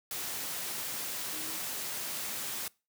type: tone in noise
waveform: sine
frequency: 311.1 Hz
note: D#4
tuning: in tune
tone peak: -48 dBFS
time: 1.33-1.57 s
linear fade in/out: 2 ms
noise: white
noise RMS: -37 dBFS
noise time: 0.11-2.68 s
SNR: -14 dB
effects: noise-tail reverb RT60 0.3 s tail -24 dB re dry + high-pass 100 Hz 12 dB/octave